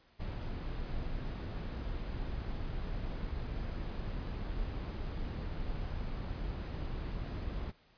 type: noise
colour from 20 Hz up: brown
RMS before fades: -38 dBFS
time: 0.19-7.72 s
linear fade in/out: 20 ms
effects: pink hiss -66 dBFS RMS until 7.97 s + resampled to 11025 Hz